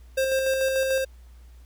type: tone with tremolo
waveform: square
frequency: 530 Hz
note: C5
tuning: 22 cents sharp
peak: -21 dBFS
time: 0.17-1.05 s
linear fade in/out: 10 ms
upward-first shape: square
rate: 6.8 Hz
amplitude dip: 30%
effects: added 60 Hz sine -45 dBFS peak until 1.65 s + pink hiss -62 dBFS RMS until 1.65 s